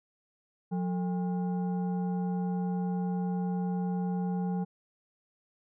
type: tone with frequency modulation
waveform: sine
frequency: 180 Hz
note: F#3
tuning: 47 cents flat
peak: -28 dBFS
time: 0.71-4.65 s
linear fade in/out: 20 ms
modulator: 625 Hz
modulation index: 0.5
effects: none